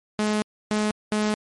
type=tone bursts at uneven times; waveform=sawtooth; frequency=212.1 Hz; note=G#3; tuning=37 cents sharp; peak=-17 dBFS; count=3; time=0.19-0.42 / 0.71-0.91 / 1.12-1.34 s; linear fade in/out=0 ms; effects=MP3 48 kbps